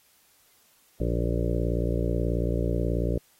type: harmonic tone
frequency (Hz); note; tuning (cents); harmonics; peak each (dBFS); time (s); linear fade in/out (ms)
58.4; A#1; +4; 1 / 2 / 3 / 5 / 6 / 7 / 8 / 9 / 10; -27 / -30 / -32 / -34 / -35 / -35 / -36 / -37 / -37; 1-3.18; 5
effects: white hiss -62 dBFS RMS until 3.39 s + AAC 48 kbps